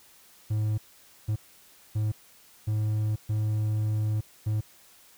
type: tone bursts at uneven times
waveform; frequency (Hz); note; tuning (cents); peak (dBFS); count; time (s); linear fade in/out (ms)
triangle; 107.3; A2; -43; -22; 6; 0.5-0.78 / 1.28-1.36 / 1.95-2.12 / 2.67-3.16 / 3.29-4.21 / 4.46-4.61; 10
effects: white hiss -56 dBFS RMS until 5.17 s